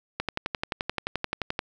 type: click train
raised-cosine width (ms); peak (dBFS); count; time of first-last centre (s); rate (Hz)
0.3; -11; 17; 0.2-1.591; 11.5
effects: none